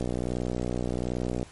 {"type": "click train", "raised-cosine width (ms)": 2, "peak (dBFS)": -16, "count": 88, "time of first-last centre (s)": [0.01, 1.429], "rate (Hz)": 61.3, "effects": ["pink hiss -51 dBFS RMS until 1.51 s", "MP3 48 kbps"]}